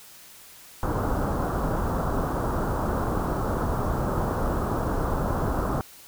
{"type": "low-pass noise", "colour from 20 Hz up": "pink", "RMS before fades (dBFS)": -26, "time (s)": [0.83, 5.81], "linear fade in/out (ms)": 0, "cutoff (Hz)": 1400, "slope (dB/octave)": 48, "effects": ["white hiss -48 dBFS RMS until 6.07 s"]}